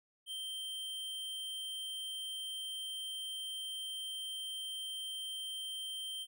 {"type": "tone", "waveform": "square", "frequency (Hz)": 3136, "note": "G7", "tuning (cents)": 0, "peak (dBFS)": -40, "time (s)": [0.26, 6.27], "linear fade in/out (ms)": 50, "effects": []}